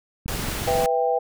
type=click train; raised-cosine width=5 ms; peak=-21 dBFS; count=14; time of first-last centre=0.26-0.846 s; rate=22.2 Hz
type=noise; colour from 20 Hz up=pink; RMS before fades=-29 dBFS; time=0.28-0.86 s; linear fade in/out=0 ms
type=chord; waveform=sine; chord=E minor; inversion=second; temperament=just; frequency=494.4 / 659.3 / 791.1 Hz; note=B4 / E5 / G5; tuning=+2 / 0 / +16 cents; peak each=-22 / -25 / -23 dBFS; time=0.67-1.19 s; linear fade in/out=10 ms
effects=none